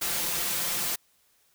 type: noise with comb filter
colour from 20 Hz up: white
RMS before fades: -29 dBFS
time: 0.01-0.96 s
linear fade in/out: 10 ms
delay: 5.8 ms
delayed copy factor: +0.7
effects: white hiss -66 dBFS RMS until 1.54 s